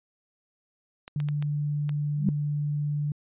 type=clicks; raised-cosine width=0.2 ms; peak=-22 dBFS; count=5; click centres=1.079 / 1.202 / 1.287 / 1.425 / 1.893 s
type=tone; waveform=sine; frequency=147.1 Hz; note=D3; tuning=3 cents sharp; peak=-25 dBFS; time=1.16-3.12 s; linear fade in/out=2 ms
type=tone with exponential growth; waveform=sine; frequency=194.8 Hz; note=G3; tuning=11 cents flat; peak=-16 dBFS; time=2.14-2.29 s; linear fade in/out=2 ms; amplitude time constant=31 ms
effects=resampled to 8000 Hz